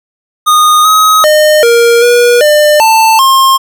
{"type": "tone with pitch steps", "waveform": "square", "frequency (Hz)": [1232, 1267, 610, 469.2, 481.7, 599, 888, 1067], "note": ["D#6", "D#6", "D#5", "A#4", "B4", "D5", "A5", "C6"], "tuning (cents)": [-17, 31, -34, 11, -43, 34, 16, 34], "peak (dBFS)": -4, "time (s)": [0.46, 3.58], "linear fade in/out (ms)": 20, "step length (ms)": 390, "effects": []}